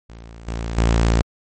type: tone with level steps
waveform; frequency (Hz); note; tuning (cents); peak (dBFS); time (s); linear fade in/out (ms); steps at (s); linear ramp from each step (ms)
sawtooth; 56.8; A#1; -44; -33 / -20 / -10; 0.09-1.22; 10; 0.47 / 0.77; 10
effects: MP3 32 kbps